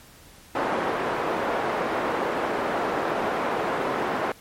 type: band-pass noise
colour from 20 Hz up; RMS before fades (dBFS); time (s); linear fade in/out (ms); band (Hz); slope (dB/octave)
pink; -26; 0.55-4.32; 2; 370 to 1300; 12
effects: pink hiss -50 dBFS RMS until 4.4 s + MP3 64 kbps